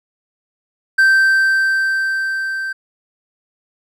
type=tone with level ramp; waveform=triangle; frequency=1560 Hz; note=G6; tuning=9 cents flat; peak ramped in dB=-6 to -19 dBFS; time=0.98-2.73 s; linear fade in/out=10 ms; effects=none